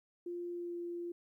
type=tone with pitch glide; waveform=sine; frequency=349.2 to 346 Hz; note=F4 to F4; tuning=0 to -16 cents; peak=-38 dBFS; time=0.26-1.12 s; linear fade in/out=5 ms; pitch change=-16 cents; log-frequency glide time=0.51-0.77 s; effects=13-bit